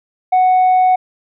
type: tone with tanh clipping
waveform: sine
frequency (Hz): 740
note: F#5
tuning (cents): 0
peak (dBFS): -9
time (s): 0.32-0.96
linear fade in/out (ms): 10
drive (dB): 1
effects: none